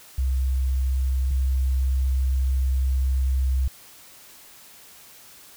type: tone pair in turn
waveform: sine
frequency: 65.41 / 65.66 Hz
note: C2 / C2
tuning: 0 / +7 cents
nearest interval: unison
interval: 7 cents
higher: second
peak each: -19 / -18 dBFS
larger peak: second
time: 0.18-1.31 / 1.31-3.68 s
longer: second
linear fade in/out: 5 ms
effects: tanh soft clip ceiling -14 dBFS + white hiss -48 dBFS RMS until 5.56 s